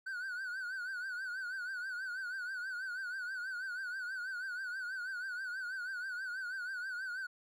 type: tone with vibrato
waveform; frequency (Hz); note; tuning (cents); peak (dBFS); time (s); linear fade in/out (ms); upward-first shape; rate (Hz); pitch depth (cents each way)
triangle; 1500; F#6; +23; -36; 0.06-7.27; 10; triangle; 6.2; 110
effects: none